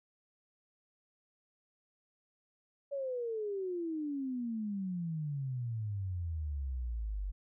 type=exponential sweep; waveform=sine; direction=down; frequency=570 to 46.25 Hz; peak=-34 dBFS; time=2.91-7.32 s; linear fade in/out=20 ms; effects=none